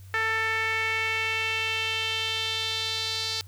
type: tone with band-pass filter sweep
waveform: sawtooth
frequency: 444.2 Hz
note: A4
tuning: 16 cents sharp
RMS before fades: -28 dBFS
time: 0.14-3.41 s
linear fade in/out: 0 ms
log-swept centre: 1800 to 4400 Hz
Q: 3.4
effects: added 95 Hz sine -43 dBFS peak until 3.47 s + white hiss -58 dBFS RMS until 3.47 s